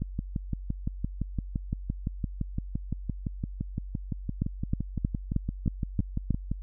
two click trains, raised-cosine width 5 ms, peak -13 / -17 dBFS, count 7 / 39, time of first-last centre 4.42-6.307 / 0.02-6.516 s, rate 3.18 / 5.85 Hz, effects added 47 Hz sine -36 dBFS peak until 6.62 s

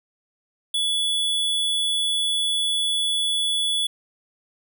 square tone, 3420 Hz, A7, 50 cents flat, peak -21 dBFS, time 0.74-3.87 s, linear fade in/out 5 ms, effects none

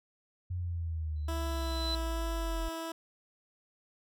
sine linear sweep, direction down, 90.8 to 43.16 Hz, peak -32 dBFS, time 0.5-2.69 s, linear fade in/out 10 ms
sine tone with exponential growth, 4008 Hz, B7, 25 cents sharp, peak -31 dBFS, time 1.16-1.95 s, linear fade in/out 2 ms, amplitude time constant 170 ms
15% pulse tone with vibrato, 329.2 Hz, E4, 2 cents flat, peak -30 dBFS, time 1.28-2.92 s, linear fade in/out 5 ms, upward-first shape sine, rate 1.2 Hz, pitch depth 11 cents each way
effects none

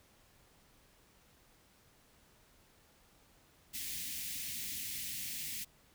white band-stop noise, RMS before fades -41 dBFS, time 3.73-5.65 s, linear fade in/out 20 ms, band 290 to 1900 Hz, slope 48 dB/octave, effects pink hiss -66 dBFS RMS until 5.94 s

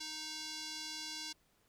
square tone with band-pass filter, 311.1 Hz, D#4, in tune, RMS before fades -44 dBFS, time 0-1.33 s, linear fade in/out 10 ms, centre 4900 Hz, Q 2.2, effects pink hiss -73 dBFS RMS until 1.68 s

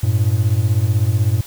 triangle beating tone pair, 97.8 / 113.8 Hz, G2 / A#2, -4 / -41 cents, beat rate 16 Hz, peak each -14 dBFS, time 0.03-1.41 s, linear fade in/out 5 ms, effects white hiss -38 dBFS RMS until 1.46 s

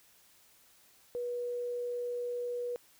sine tone, 485.6 Hz, B4, 29 cents flat, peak -33 dBFS, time 1.15-2.76 s, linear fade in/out 0 ms, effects white hiss -63 dBFS RMS until 2.99 s

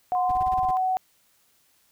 sine tone with pitch glide, 729 to 747.3 Hz, F#5 to F#5, -26 to +17 cents, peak -21 dBFS, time 0.12-0.97 s, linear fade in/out 0 ms, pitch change +43 cents, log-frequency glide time 0.23-0.43 s
sine tone, 1036 Hz, C6, 17 cents flat, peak -29 dBFS, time 0.15-0.77 s, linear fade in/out 0 ms
brown noise bursts, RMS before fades -36 dBFS, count 8, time 0.29-0.712 s, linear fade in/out 5 ms, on 30 ms, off 26 ms
effects white hiss -64 dBFS RMS until 1.91 s

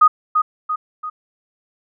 sine tone with echo, 1244.5 Hz, D#6, in tune, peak -6 dBFS, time 0.01-0.08 s, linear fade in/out 10 ms, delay 340 ms, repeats 3, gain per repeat -6 dB, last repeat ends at 1.1 s, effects none

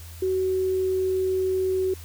sine tone, 375.3 Hz, F#4, 25 cents sharp, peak -21 dBFS, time 0.22-1.94 s, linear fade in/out 5 ms, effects added 83 Hz sine -39 dBFS peak until 2.04 s + white hiss -47 dBFS RMS until 2.04 s

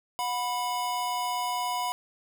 square tone pair together, 724.7 / 987.8 Hz, F#5 / B5, -36 / 0 cents, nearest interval perfect fourth, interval 536 cents, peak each -33 / -30 dBFS, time 0.19-1.92 s, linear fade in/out 0 ms, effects none

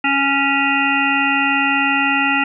harmonic tone, 277.2 Hz, C#4, in tune, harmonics 1 / 3 / 5 / 7 / 9 / 10, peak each -21 / -21 / -21 / -21 / -21 / -21 dBFS, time 0.04-2.44 s, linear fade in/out 5 ms, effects none

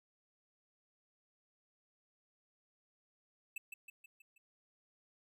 square tone with echo, 2637 Hz, E7, in tune, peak -40 dBFS, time 3.56-3.58 s, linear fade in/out 5 ms, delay 160 ms, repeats 5, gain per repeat -5 dB, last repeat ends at 4.38 s, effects none

